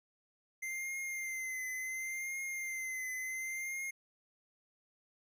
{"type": "tone with vibrato", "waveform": "square", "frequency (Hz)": 2082, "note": "C7", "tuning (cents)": -9, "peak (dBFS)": -38, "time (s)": [0.62, 3.91], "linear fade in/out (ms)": 10, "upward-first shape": "triangle", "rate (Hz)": 0.7, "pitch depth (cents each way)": 49, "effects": []}